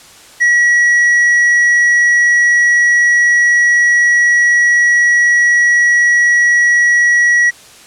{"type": "tone with tanh clipping", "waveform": "sine", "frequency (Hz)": 1924, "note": "B6", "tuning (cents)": -46, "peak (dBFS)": -8, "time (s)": [0.4, 7.51], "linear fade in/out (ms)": 20, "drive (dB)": 5, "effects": ["white hiss -39 dBFS RMS until 7.86 s", "low-pass 9000 Hz 12 dB/octave"]}